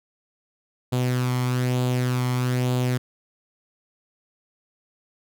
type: tone with flanger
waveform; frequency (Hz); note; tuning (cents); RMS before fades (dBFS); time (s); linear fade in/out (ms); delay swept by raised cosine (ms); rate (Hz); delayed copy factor
sawtooth; 125.5; B2; +28; -23; 0.92-2.98; 10; 0.26 to 0.95; 1.1; +0.5
effects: none